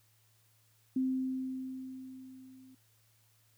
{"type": "tone with level ramp", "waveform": "sine", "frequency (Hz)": 260.4, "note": "C4", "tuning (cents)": -8, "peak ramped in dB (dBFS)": [-27, -54], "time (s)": [0.96, 2.75], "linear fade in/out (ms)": 5, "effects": ["added 110 Hz sine -69 dBFS peak until 3.57 s", "white hiss -70 dBFS RMS until 3.57 s"]}